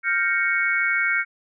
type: chord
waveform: sine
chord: G half-diminished seventh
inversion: third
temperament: equal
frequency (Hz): 1396.9 / 1568 / 1864.7 / 2217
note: F6 / G6 / Bb6 / Db7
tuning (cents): 0 / 0 / 0 / 0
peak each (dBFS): -25 / -25 / -28 / -22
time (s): 0.03-1.25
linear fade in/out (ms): 50
effects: none